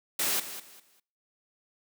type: noise with echo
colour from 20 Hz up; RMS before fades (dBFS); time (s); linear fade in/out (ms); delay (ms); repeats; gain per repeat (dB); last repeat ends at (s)
white; -28; 0.19-0.4; 5; 200; 3; -12; 1
effects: noise-tail reverb RT60 0.5 s tail -24 dB re dry + high-pass 200 Hz 12 dB/octave